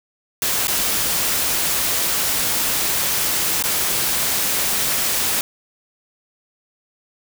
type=noise with dropouts; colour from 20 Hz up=white; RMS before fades=-20 dBFS; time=0.42-5.41 s; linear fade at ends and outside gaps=1 ms; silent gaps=0.671-0.681 / 3.625-3.638 s; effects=none